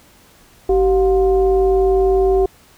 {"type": "tone with frequency modulation", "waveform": "sine", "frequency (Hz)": 383.1, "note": "G4", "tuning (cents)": -40, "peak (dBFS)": -11, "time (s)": [0.69, 2.46], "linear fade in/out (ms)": 5, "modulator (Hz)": 333, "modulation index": 0.62, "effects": ["pink hiss -49 dBFS RMS until 2.77 s"]}